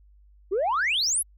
sine exponential sweep, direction up, 353.5 to 11770 Hz, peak -20 dBFS, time 0.51-1.23 s, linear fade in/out 20 ms, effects tanh soft clip ceiling -19 dBFS + added 50 Hz sine -52 dBFS peak until 1.37 s

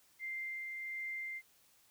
sine tone with tremolo, 2093 Hz, C7, in tune, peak -38 dBFS, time 0.19-1.42 s, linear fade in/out 50 ms, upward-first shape sine, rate 1.4 Hz, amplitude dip 25%, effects white hiss -68 dBFS RMS until 1.9 s

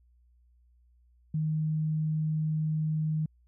sine tone, 155.56 Hz, D#3, in tune, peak -26 dBFS, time 1.34-3.26 s, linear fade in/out 5 ms, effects added 60 Hz sine -60 dBFS peak until 3.47 s

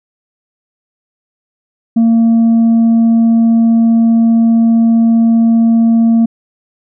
sine tone, 228.8 Hz, A#3, 32 cents flat, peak -3 dBFS, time 1.96-6.26 s, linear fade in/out 10 ms, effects tanh soft clip ceiling -5 dBFS

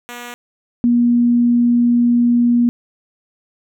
5% pulse / sine tone pair in turn, 241.7 / 239.5 Hz, B3 / A#3, -37 / +47 cents, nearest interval unison, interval 16 cents, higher first, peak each -18 / -10 dBFS, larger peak second, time 0.09-0.34 / 0.84-2.69 s, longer second, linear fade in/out 0 ms, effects none

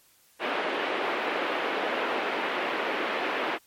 pink band-pass noise, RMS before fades -29 dBFS, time 0.39-3.59 s, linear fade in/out 50 ms, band 320 to 2900 Hz, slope 24 dB/octave, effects white hiss -61 dBFS RMS until 3.66 s + MP3 64 kbps

